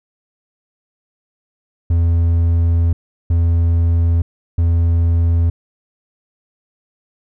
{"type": "tone bursts at uneven times", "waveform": "triangle", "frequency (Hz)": 84.2, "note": "E2", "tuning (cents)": 37, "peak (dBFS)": -9, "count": 3, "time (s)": [[1.9, 2.93], [3.3, 4.22], [4.58, 5.5]], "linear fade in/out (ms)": 5, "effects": []}